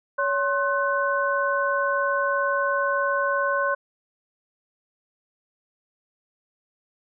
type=tone cluster; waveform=sine; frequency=563 / 1062 / 1505 Hz; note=C#5 / C6 / F#6; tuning=+27 / +25 / +29 cents; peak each=-25 dBFS; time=0.18-3.75 s; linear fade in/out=10 ms; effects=none